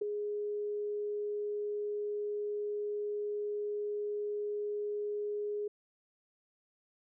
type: tone with ADSR envelope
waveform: sine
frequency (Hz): 415.3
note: G#4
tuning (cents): 0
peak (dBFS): -27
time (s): 0.01-5.68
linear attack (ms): 10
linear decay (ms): 5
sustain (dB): -6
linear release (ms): 6
effects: none